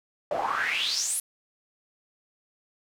pink noise with band-pass filter sweep, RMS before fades -28 dBFS, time 0.31-1.2 s, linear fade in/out 2 ms, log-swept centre 580 to 11000 Hz, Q 7.2, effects none

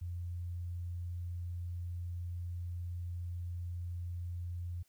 sine tone, 87.31 Hz, F2, in tune, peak -37 dBFS, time 0.01-4.83 s, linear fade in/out 10 ms, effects white hiss -73 dBFS RMS until 4.88 s

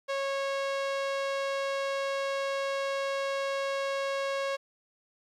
sawtooth tone, 549 Hz, C#5, 17 cents flat, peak -25 dBFS, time 0.08-4.57 s, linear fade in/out 20 ms, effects low-pass 5000 Hz 12 dB/octave + 11-bit

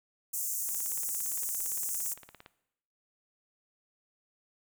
pink high-pass noise, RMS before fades -34 dBFS, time 0.33-2.14 s, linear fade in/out 10 ms, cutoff 6500 Hz, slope 48 dB/octave
click train, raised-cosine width 0.3 ms, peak -32 dBFS, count 32, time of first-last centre 0.69-2.461 s, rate 17.5 Hz
effects noise-tail reverb RT60 0.8 s tail -17 dB re dry

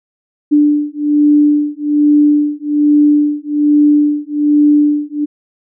sine beating tone pair, 294.6 / 295.8 Hz, D4 / D4, +6 / +13 cents, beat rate 1.2 Hz, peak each -11 dBFS, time 0.51-5.26 s, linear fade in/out 20 ms, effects none

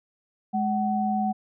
sine tone pair together, 210 / 751.4 Hz, G#3 / F#5, +19 / +26 cents, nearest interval octave + minor seventh, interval 2207 cents, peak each -25 dBFS, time 0.53-1.33 s, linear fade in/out 20 ms, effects none

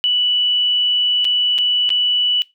sine tone with dropouts, 2960 Hz, F#7, in tune, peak -13 dBFS, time 0.04-2.42 s, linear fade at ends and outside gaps 0 ms, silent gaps 1.245-1.251 / 1.581-1.586 / 1.892-1.903 s, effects noise-tail reverb RT60 0.2 s tail -20 dB re dry

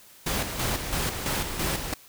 pink noise with tremolo, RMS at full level -27 dBFS, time 0.26-1.94 s, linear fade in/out 5 ms, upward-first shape square, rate 3 Hz, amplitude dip 50%, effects white hiss -52 dBFS RMS until 2.08 s

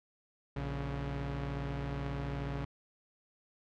sawtooth tone pair together, 58.86 / 140 Hz, A#1 / C#3, +17 / +18 cents, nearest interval octave + minor third, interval 1501 cents, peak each -35 / -33 dBFS, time 0.56-2.65 s, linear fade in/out 5 ms, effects low-pass 3000 Hz 12 dB/octave

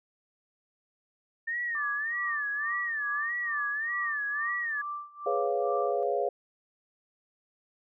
sine tone with vibrato, 1796 Hz, A6, 35 cents sharp, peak -29 dBFS, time 1.47-4.82 s, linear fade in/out 10 ms, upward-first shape sine, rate 1.7 Hz, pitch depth 130 cents each way
sine tone with tremolo, 1174.7 Hz, D6, in tune, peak -32 dBFS, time 1.75-6.03 s, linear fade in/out 0 ms, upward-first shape sine, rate 2.3 Hz, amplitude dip 90%
sine chord, C# dominant seventh, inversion second, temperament equal, 415.3 / 493.9 / 554.4 / 698.5 Hz, G#4 / B4 / C#5 / E#5, 0 / 0 / 0 / 0 cents, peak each -31 / -32 / -31 / -31 dBFS, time 5.26-6.29 s, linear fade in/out 5 ms
effects none

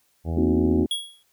harmonic tone, 82.41 Hz, E2, in tune, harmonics 1 / 2 / 3 / 4 / 5 / 6 / 7 / 8 / 9 / 10, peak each -25 / -31 / -35 / -37 / -39 / -41 / -42 / -43 / -44 / -45 dBFS, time 0.24-0.87 s, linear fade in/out 50 ms
sine chord, C half-diminished seventh, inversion third, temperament equal, 233.1 / 261.6 / 311.1 / 370 Hz, Bb3 / C4 / Eb4 / Gb4, 0 / 0 / 0 / 0 cents, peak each -24 dBFS, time 0.37-0.86 s, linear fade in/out 5 ms
square tone with exponential decay, 3328 Hz, G#7, 3 cents sharp, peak -21 dBFS, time 0.91-1.23 s, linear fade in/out 2 ms, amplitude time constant 68 ms
effects white hiss -66 dBFS RMS until 1.32 s

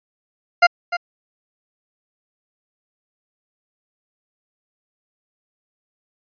20% pulse tone with echo, 698.5 Hz, F5, in tune, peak -3 dBFS, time 0.62-0.67 s, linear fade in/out 10 ms, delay 300 ms, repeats 1, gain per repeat -12 dB, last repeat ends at 0.97 s, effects resampled to 11025 Hz

